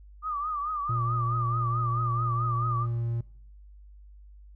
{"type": "tone with vibrato", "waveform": "sine", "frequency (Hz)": 1200, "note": "D6", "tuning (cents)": 37, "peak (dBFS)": -28, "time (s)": [0.22, 2.87], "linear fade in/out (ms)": 50, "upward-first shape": "triangle", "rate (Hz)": 4.6, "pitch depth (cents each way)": 110}
{"type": "tone with pitch glide", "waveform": "triangle", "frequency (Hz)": [118.2, 116.84], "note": ["A#2", "A#2"], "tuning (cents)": [24, 4], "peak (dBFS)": -25, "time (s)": [0.89, 3.21], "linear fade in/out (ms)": 5, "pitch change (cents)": -20, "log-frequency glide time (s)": [2.77, 3.05]}
{"effects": ["noise-tail reverb RT60 0.6 s tail -21 dB re dry", "added 50 Hz sine -47 dBFS peak until 4.55 s"]}